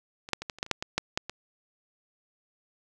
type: clicks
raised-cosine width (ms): 0.2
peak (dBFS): -25 / -7 / -19 / -16 / -29 / -12 / -28 / -6 / -15 / -8 / -9 / -18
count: 12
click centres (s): 0.289 / 0.333 / 0.42 / 0.498 / 0.586 / 0.629 / 0.664 / 0.713 / 0.825 / 0.98 / 1.175 / 1.296
effects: none